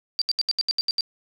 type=tone bursts; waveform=sine; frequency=4699 Hz; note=D8; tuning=in tune; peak=-19 dBFS; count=9; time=0.19-1.008 s; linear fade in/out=0 ms; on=26 ms; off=73 ms; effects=none